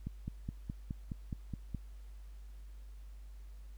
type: click train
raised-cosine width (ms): 5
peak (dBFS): -26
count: 9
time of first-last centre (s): 0.07-1.747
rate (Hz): 4.77
effects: added 50 Hz sine -47 dBFS peak until 3.77 s + pink hiss -69 dBFS RMS until 3.77 s